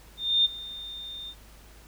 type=tone with ADSR envelope; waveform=sine; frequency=3627 Hz; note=A#7; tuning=48 cents flat; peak=-17 dBFS; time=0.17-1.35 s; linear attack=280 ms; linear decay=19 ms; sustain=-19 dB; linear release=61 ms; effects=added 52 Hz sine -51 dBFS peak until 1.87 s + pink hiss -54 dBFS RMS until 1.87 s

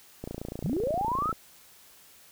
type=click train; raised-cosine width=2 ms; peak=-22 dBFS; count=32; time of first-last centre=0.24-1.328 s; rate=28.5 Hz
type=linear sweep; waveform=sine; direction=up; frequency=120 to 1346 Hz; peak=-26 dBFS; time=0.64-1.32 s; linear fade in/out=5 ms
effects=white hiss -55 dBFS RMS until 2.31 s

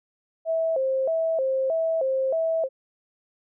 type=tone with vibrato; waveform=sine; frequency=587.3 Hz; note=D5; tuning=in tune; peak=-21 dBFS; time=0.45-2.69 s; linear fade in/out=50 ms; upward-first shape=square; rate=1.6 Hz; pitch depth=180 cents each way; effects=none

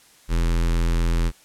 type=tone with notch filter; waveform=square; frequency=42.07 Hz; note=E1; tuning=36 cents sharp; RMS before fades=-20 dBFS; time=0.28-1.32 s; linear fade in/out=50 ms; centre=680 Hz; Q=1.8; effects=white hiss -53 dBFS RMS until 1.44 s + low-pass 11000 Hz 12 dB/octave

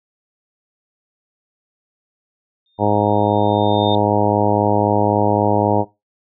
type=tone with exponential growth; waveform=sine; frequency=3645 Hz; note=A#7; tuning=40 cents flat; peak=-22 dBFS; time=2.66-3.95 s; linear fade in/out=1 ms; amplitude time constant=280 ms
type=harmonic tone; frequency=103.83 Hz; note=G#2; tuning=in tune; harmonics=1 / 2 / 3 / 4 / 5 / 6 / 7 / 8 / 9; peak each=-22 / -22 / -22 / -22 / -22 / -22 / -22 / -22 / -22 dBFS; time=2.78-5.85 s; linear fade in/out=50 ms
effects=noise-tail reverb RT60 0.2 s tail -17 dB re dry

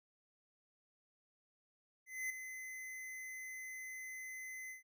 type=tone with ADSR envelope; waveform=square; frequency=2041 Hz; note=C7; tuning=44 cents flat; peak=-37 dBFS; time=2.06-4.83 s; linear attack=240 ms; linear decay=4 ms; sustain=-9 dB; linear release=130 ms; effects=none

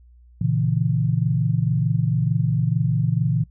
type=chord; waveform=sine; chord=A# diminished; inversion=none; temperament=equal with one note detuned; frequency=116.54 / 138.59 / 163.2 Hz; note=A#2 / C#3 / E3; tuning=0 / 0 / -17 cents; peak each=-22 dBFS; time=0.41-3.44 s; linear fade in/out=5 ms; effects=noise-tail reverb RT60 0.1 s tail -21 dB re dry + added 60 Hz sine -47 dBFS peak until 3.5 s

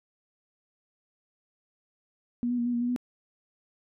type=tone with pitch steps; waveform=sine; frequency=240.7 / 245.3 / 237.7 / 243.6 / 237.5 / 242.9 / 246.8 Hz; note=B3 / B3 / A#3 / B3 / A#3 / B3 / B3; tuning=-44 / -12 / +34 / -24 / +33 / -29 / -1 cents; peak=-25 dBFS; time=2.43-2.962 s; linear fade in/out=0 ms; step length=76 ms; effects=none

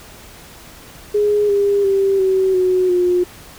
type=tone with pitch steps; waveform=sine; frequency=415.3 / 403 / 391.1 / 379.5 / 368.3 / 357.4 Hz; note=G#4 / G4 / G4 / F#4 / F#4 / F4; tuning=0 / +48 / -4 / +44 / -8 / +40 cents; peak=-12 dBFS; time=1.14-3.24 s; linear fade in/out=10 ms; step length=350 ms; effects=pink hiss -40 dBFS RMS until 3.58 s

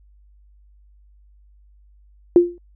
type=tone with exponential decay; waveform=sine; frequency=349 Hz; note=F4; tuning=1 cent flat; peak=-4 dBFS; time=2.36-2.58 s; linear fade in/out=1 ms; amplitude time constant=47 ms; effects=added 50 Hz sine -49 dBFS peak until 2.75 s

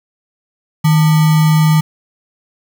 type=tone with sample-and-hold; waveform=sine; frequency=156.2 Hz; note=D#3; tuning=7 cents sharp; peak=-7 dBFS; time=0.84-1.81 s; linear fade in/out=10 ms; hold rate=1050 Hz; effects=none

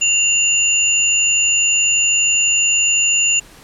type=tone pair together; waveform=sine; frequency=2775 / 6993 Hz; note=F7 / A8; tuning=-12 / -12 cents; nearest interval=octave + major third; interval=1600 cents; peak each=-15 dBFS; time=0.01-3.4 s; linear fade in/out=10 ms; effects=pink hiss -43 dBFS RMS until 3.63 s + low-pass 12000 Hz 12 dB/octave

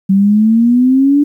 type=exponential sweep; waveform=sine; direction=up; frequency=190.7 to 293.7 Hz; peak=-6 dBFS; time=0.09-1.24 s; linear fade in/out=10 ms; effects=8-bit

